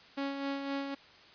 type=tone with tremolo; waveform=sawtooth; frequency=277.2 Hz; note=C#4; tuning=in tune; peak=-28 dBFS; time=0.17-0.95 s; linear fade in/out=10 ms; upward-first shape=sine; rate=3.9 Hz; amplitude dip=45%; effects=white hiss -56 dBFS RMS until 1.34 s + resampled to 11025 Hz